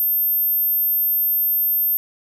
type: tone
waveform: sine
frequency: 13290 Hz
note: G#9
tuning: in tune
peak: -16 dBFS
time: 0-1.97 s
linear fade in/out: 0 ms
effects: none